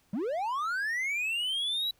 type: linear sweep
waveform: triangle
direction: up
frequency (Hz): 175.1 to 3951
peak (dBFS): -27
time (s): 0.13-1.91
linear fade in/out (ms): 5
effects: pink hiss -67 dBFS RMS until 1.99 s